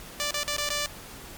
5% pulse tone with dropouts, 587.3 Hz, D5, in tune, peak -15 dBFS, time 0.2-0.86 s, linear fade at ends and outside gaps 0 ms, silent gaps 0.308-0.342 / 0.433-0.479 / 0.565-0.583 / 0.689-0.703 s, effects pink hiss -43 dBFS RMS until 1.37 s + MP3 96 kbps

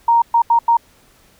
sine tone bursts at uneven times, 932.3 Hz, A#5, in tune, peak -9 dBFS, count 4, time 0.08-0.22 / 0.34-0.42 / 0.5-0.59 / 0.68-0.77 s, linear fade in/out 5 ms, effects pink hiss -52 dBFS RMS until 1.39 s

